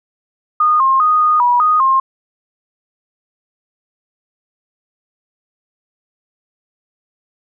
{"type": "tone with pitch steps", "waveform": "sine", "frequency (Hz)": [1228, 1065, 1240, 1233, 971, 1241, 1063], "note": ["D#6", "C6", "D#6", "D#6", "B5", "D#6", "C6"], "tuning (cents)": [-23, 30, -6, -16, -30, -5, 27], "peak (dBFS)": -9, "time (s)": [0.6, 2], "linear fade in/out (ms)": 5, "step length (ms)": 200, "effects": []}